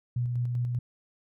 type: tone with tremolo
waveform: sine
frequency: 121.8 Hz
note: B2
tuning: 24 cents flat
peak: -25 dBFS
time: 0.16-0.79 s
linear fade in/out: 5 ms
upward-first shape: square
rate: 5.1 Hz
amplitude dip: 25%
effects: none